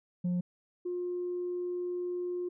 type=tone pair in turn; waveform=sine; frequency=178 / 356 Hz; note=F3 / F4; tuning=+33 / +33 cents; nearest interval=octave; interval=1200 cents; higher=second; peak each=-25 / -31 dBFS; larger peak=first; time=0.24-0.41 / 0.85-2.49 s; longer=second; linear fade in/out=10 ms; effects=tanh soft clip ceiling -27 dBFS